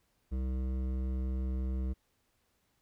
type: tone with hard clipping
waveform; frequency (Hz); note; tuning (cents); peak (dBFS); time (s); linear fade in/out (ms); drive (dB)
triangle; 64.5; C2; -24; -33; 0.31-1.94; 20; 16
effects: pink hiss -75 dBFS RMS until 2.81 s